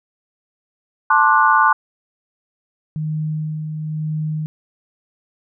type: chord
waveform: sine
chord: D dominant seventh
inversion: second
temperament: just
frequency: 881 / 1057.2 / 1174.7 / 1468.3 Hz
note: A5 / C6 / D6 / F#6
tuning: +2 / +18 / 0 / -14 cents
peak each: -16 dBFS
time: 1.1-1.73 s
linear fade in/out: 5 ms
type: tone with tremolo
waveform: sine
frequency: 154.8 Hz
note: D#3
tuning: 9 cents flat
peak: -19 dBFS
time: 2.96-4.46 s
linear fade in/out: 0 ms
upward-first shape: sine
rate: 1 Hz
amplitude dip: 40%
effects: none